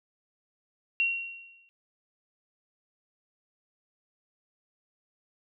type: tone with exponential decay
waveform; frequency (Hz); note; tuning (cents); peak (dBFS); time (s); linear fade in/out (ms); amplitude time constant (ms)
sine; 2743; F7; -32; -21; 1-1.69; 0; 150
effects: none